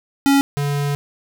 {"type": "tone pair in turn", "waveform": "square", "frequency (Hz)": [277.6, 143.36], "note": ["C#4", "D3"], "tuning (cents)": [3, -41], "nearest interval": "major seventh", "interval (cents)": 1144, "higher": "first", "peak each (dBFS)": [-12, -19], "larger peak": "first", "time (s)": [[0.26, 0.41], [0.57, 0.95]], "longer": "second", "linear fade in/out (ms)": 0, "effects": []}